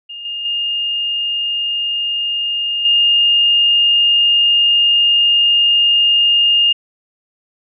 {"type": "tone with level steps", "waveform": "sine", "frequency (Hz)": 2828, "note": "F7", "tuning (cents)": 21, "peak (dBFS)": [-27, -21, -16, -9], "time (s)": [0.09, 6.73], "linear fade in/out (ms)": 10, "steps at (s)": [0.25, 0.45, 2.85], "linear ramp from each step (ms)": 2, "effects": []}